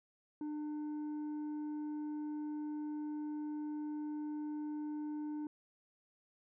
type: tone with tanh clipping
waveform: sine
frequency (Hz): 300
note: D4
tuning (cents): +37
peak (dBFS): -39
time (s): 0.41-5.47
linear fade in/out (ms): 2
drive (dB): 5
effects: none

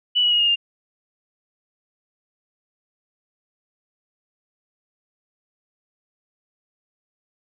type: tone with pitch steps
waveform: sine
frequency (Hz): 2960 / 2921 / 2882 / 2844 / 2807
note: F#7 / F#7 / F#7 / F7 / F7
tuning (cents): 0 / -23 / -46 / +31 / +8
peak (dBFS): -15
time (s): 0.15-0.56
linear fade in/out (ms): 20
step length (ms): 82
effects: none

